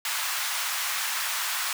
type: high-pass noise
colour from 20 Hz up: pink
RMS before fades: -29 dBFS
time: 0.05-1.73 s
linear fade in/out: 2 ms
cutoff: 1000 Hz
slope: 24 dB/octave
effects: none